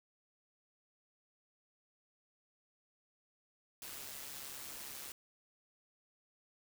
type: noise with amplitude modulation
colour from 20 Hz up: white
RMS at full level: -45 dBFS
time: 3.82-5.12 s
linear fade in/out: 2 ms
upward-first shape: sine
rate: 139 Hz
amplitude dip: 50%
effects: none